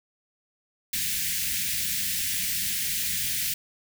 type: band-stop noise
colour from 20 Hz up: white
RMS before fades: -28 dBFS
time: 0.93-3.54 s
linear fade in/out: 5 ms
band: 230 to 1700 Hz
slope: 48 dB/octave
effects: none